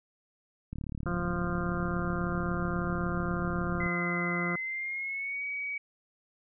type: click train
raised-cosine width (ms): 5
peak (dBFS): -25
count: 115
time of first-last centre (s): 0.73-3.862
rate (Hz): 36.4
type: harmonic tone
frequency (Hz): 174.61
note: F3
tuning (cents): 0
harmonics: 1 / 2 / 3 / 4 / 6 / 7 / 8 / 9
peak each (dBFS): -32 / -37 / -42 / -42 / -43 / -39 / -39 / -47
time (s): 1.06-4.56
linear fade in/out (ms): 5
type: tone with pitch glide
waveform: sine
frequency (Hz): 2041 to 2265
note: C7 to C#7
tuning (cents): -44 to +37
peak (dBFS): -32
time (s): 3.8-5.78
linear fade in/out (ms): 5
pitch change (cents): +181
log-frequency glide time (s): 4.53-5.44
effects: none